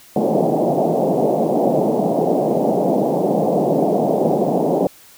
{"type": "band-pass noise", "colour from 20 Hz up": "white", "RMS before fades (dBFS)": -17, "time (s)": [0.16, 4.87], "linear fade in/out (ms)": 2, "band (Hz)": [150, 740], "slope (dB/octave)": 48, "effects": ["white hiss -46 dBFS RMS until 5.17 s"]}